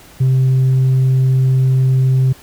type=tone with tanh clipping; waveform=sine; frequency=130.81 Hz; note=C3; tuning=in tune; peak=-10 dBFS; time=0.2-2.33 s; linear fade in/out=10 ms; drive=1 dB; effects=pink hiss -42 dBFS RMS until 2.42 s